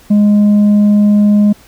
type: tone with tanh clipping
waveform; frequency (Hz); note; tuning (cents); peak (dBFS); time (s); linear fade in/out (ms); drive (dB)
sine; 207.1; G#3; -5; -6; 0.1-1.53; 10; 3
effects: pink hiss -43 dBFS RMS until 1.67 s